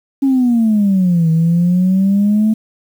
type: exponential two-way sweep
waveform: sine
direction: down then up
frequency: 277.2 to 160.2 to 220.6 Hz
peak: -8 dBFS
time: 0.22-2.54 s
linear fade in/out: 10 ms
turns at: 1.3 s
effects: tanh soft clip ceiling -6 dBFS + 7-bit